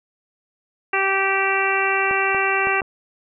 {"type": "harmonic tone", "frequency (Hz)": 388.6, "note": "G4", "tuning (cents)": -15, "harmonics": [1, 2, 3, 4, 5, 6, 7], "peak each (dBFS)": [-25, -25, -25, -25, -25, -25, -25], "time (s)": [0.93, 2.81], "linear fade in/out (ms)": 5}
{"type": "clicks", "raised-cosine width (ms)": 1, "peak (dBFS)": -16, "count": 4, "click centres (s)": [2.111, 2.347, 2.671, 2.818]}
{"effects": []}